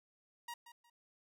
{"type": "tone with echo", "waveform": "sawtooth", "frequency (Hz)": 947, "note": "A#5", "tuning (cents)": 27, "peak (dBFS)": -39, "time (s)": [0.48, 0.54], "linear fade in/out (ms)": 5, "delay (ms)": 180, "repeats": 2, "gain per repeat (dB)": -12, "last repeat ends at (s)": 0.9, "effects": []}